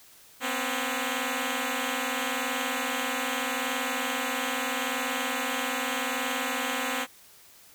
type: tone pair together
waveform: 5% pulse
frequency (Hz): 246.9 / 267.7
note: B3 / C4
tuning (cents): 0 / +40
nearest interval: minor second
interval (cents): 140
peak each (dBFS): -19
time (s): 0.4-7.07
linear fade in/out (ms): 50
effects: white hiss -54 dBFS RMS until 7.74 s